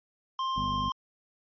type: tone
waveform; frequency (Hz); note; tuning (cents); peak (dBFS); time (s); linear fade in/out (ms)
square; 1054; C6; +12; -29; 0.39-0.92; 2
type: low-pass noise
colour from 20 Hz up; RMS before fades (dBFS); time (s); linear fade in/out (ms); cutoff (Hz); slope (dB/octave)
pink; -49; 0.54-0.91; 50; 980; 96
type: harmonic tone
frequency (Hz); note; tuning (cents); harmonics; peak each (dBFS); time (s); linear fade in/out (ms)
50; G1; +35; 1 / 2 / 3 / 4 / 5; -39 / -39 / -39 / -39 / -39; 0.56-0.9; 10
effects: resampled to 11025 Hz